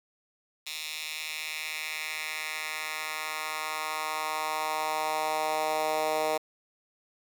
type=tone with high-pass filter sweep; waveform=10% pulse; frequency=155.56 Hz; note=D#3; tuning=in tune; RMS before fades=-32 dBFS; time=0.66-6.38 s; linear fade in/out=10 ms; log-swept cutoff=3200 to 560 Hz; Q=1.8; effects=9-bit